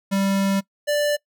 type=tone pair in turn; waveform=square; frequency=195.8 / 588 Hz; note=G3 / D5; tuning=-2 / +2 cents; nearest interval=octave + perfect fifth; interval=1904 cents; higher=second; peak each=-19 dBFS; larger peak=neither; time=0.11-0.61 / 0.87-1.17 s; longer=first; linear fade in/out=20 ms; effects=noise-tail reverb RT60 0.1 s tail -22 dB re dry